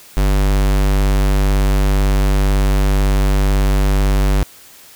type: tone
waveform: square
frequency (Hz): 49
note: G1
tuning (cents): 0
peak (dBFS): -12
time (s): 0.17-4.43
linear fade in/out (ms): 0
effects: white hiss -42 dBFS RMS until 4.95 s